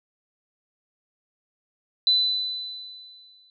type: tone with exponential decay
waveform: sine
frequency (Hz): 4001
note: B7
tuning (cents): +22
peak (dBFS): -15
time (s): 2.07-3.5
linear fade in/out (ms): 1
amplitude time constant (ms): 310
effects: none